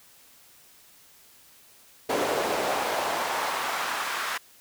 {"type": "noise with high-pass filter sweep", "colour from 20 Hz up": "brown", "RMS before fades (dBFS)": -28, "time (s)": [2.09, 4.38], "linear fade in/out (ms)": 10, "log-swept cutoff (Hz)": [460, 1400], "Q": 1.5, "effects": ["white hiss -55 dBFS RMS until 4.6 s"]}